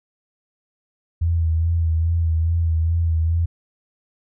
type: tone with vibrato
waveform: sine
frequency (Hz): 82.41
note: E2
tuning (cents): 0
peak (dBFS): -16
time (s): 1.21-3.46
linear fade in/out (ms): 10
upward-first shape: sine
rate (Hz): 2.4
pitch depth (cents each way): 40
effects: none